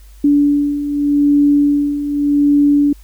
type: beating tone pair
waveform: sine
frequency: 287.9 / 288.74 Hz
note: D4 / D4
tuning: -34 / -29 cents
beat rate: 0.84 Hz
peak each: -17 / -11 dBFS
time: 0.24-2.93 s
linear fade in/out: 5 ms
effects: added 50 Hz sine -37 dBFS peak until 3.03 s + white hiss -51 dBFS RMS until 3.03 s